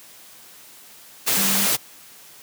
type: tone in noise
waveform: sine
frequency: 196 Hz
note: G3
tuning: in tune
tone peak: -27 dBFS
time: 1.36-1.67 s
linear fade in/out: 20 ms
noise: white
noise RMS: -20 dBFS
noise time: 1.26-1.77 s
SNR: -10 dB
effects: white hiss -46 dBFS RMS until 2.42 s + high-pass 100 Hz 12 dB/octave